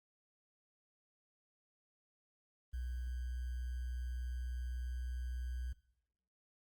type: tone with sample-and-hold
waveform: sine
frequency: 61.74 Hz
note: B1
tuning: in tune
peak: -38 dBFS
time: 2.73-5.73 s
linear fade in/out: 10 ms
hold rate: 1575 Hz
effects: noise-tail reverb RT60 0.8 s tail -19 dB re dry + Opus 32 kbps